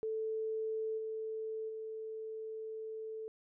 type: tone with level steps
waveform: sine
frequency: 440 Hz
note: A4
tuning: in tune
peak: -34 / -37 / -40 dBFS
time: 0.03-3.28 s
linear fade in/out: 0 ms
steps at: 0.97 / 1.68 s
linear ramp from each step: 20 ms
effects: none